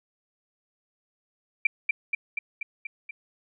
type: tone with echo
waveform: sine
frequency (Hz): 2349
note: D7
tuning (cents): 0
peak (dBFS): -16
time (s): 1.65-1.67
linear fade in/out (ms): 5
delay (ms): 240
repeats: 6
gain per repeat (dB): -3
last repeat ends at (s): 3.11
effects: none